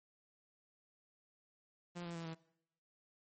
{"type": "tone with pitch steps", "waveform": "sawtooth", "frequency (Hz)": [174.61, 170.52, 166.53, 162.63], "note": ["F3", "F3", "E3", "E3"], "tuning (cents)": [0, -41, 18, -23], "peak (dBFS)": -39, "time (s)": [1.95, 2.35], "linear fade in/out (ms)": 20, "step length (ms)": 100, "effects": ["noise-tail reverb RT60 0.7 s tail -20 dB re dry", "MP3 32 kbps"]}